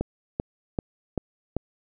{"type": "click train", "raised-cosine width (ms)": 2, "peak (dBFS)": -12, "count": 5, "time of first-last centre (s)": [0.01, 1.566], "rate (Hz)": 2.57, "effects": []}